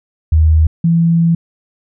sine tone pair in turn, 78.9 / 167.18 Hz, D#2 / E3, +25 / +25 cents, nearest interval octave + minor second, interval 1300 cents, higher second, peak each -6 / -8 dBFS, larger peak first, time 0.32-0.67 / 0.84-1.35 s, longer second, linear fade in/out 5 ms, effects none

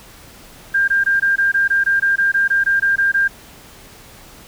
sine tone bursts, 1597 Hz, G6, 32 cents sharp, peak -12 dBFS, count 16, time 0.74-3.28 s, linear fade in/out 10 ms, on 140 ms, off 20 ms, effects pink hiss -42 dBFS RMS until 4.47 s

